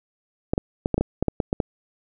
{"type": "clicks", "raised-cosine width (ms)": 2, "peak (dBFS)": -7, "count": 11, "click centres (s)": [0.535, 0.579, 0.859, 0.943, 0.98, 1.01, 1.226, 1.283, 1.402, 1.529, 1.602], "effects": []}